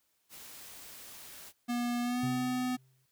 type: noise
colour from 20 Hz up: white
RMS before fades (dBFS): -49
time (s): 0.29-1.53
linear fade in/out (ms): 50
type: tone with pitch glide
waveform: square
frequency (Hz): 240.9 to 251.9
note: B3 to B3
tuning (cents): -43 to +34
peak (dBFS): -31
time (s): 1.68-2.77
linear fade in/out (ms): 20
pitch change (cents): +77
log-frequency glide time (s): 2.02-2.27
type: tone with exponential decay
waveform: triangle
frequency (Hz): 130.81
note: C3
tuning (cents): 0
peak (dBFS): -30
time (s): 2.23-3.06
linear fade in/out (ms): 5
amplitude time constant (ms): 180
effects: white hiss -75 dBFS RMS until 3.11 s